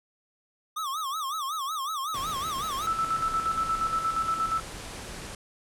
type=tone with vibrato; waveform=square; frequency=1174.7 Hz; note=D6; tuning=in tune; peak=-30 dBFS; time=0.76-2.87 s; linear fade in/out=10 ms; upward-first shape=sine; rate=5.4 Hz; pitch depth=180 cents each way
type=low-pass noise; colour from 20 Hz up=pink; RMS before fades=-40 dBFS; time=2.14-5.35 s; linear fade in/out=2 ms; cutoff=11000 Hz; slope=48 dB/octave
type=tone with tremolo; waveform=sine; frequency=1318.5 Hz; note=E6; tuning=in tune; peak=-23 dBFS; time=2.87-4.6 s; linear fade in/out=2 ms; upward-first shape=square; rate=8.5 Hz; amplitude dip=55%
effects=none